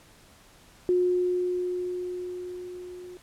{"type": "tone with level ramp", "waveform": "sine", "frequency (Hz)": 360, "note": "F#4", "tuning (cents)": -47, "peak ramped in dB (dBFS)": [-19, -40], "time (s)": [0.89, 3.17], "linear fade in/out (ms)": 0, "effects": ["pink hiss -55 dBFS RMS until 3.22 s", "low-pass 12000 Hz 12 dB/octave"]}